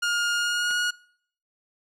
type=tone with pitch glide; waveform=sawtooth; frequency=1420 to 1446.5 Hz; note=F6 to F#6; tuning=+28 to -40 cents; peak=-19 dBFS; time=0.02-0.91 s; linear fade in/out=10 ms; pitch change=+32 cents; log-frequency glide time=0.34-0.77 s
type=clicks; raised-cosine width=0.3 ms; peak=-27 dBFS; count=2; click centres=0.707 / 0.712 s
effects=noise-tail reverb RT60 0.6 s tail -23 dB re dry + low-pass 8000 Hz 12 dB/octave